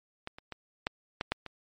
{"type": "clicks", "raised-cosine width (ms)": 0.3, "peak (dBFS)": [-21, -29, -23, -13, -14, -12, -24], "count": 7, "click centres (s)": [0.274, 0.385, 0.523, 0.869, 1.211, 1.32, 1.463], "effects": ["MP3 48 kbps"]}